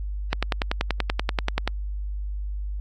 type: click train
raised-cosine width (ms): 0.3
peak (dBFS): -6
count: 15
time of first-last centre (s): 0.33-1.676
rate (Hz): 10.4
effects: added 50 Hz sine -27 dBFS peak until 2.8 s + AAC 48 kbps